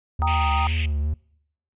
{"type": "tone with vibrato", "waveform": "triangle", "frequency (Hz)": 76.2, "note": "D#2", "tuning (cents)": -36, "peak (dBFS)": -19, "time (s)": [0.19, 1.14], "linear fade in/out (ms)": 5, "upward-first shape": "triangle", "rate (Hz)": 2.2, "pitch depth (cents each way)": 93}
{"type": "chord", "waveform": "sine", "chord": "Eb major", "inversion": "first", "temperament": "equal", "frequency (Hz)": [784, 932.3, 1244.5], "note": ["G5", "Bb5", "Eb6"], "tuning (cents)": [0, 0, 0], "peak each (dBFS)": -26, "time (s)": [0.22, 0.67], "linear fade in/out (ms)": 0}
{"type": "band-pass noise", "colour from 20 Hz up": "pink", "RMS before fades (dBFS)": -32, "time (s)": [0.27, 0.86], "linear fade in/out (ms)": 5, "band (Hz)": [2200, 3000], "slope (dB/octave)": 48}
{"effects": ["noise-tail reverb RT60 0.7 s tail -24 dB re dry", "resampled to 8000 Hz"]}